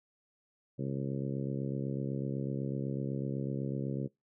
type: harmonic tone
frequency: 68 Hz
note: C#2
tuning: 33 cents flat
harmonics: 2 / 3 / 4 / 5 / 6 / 7 / 8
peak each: -35 / -39 / -41 / -43 / -45 / -46 / -47 dBFS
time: 0.78-4.08 s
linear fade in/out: 20 ms
effects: noise-tail reverb RT60 0.2 s tail -25 dB re dry